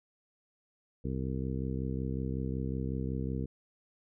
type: harmonic tone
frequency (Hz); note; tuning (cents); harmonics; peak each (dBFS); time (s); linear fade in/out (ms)
65.41; C2; 0; 1 / 2 / 3 / 4 / 5 / 6 / 7; -37 / -36 / -38 / -40 / -45 / -45 / -44; 1.04-3.46; 10
effects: none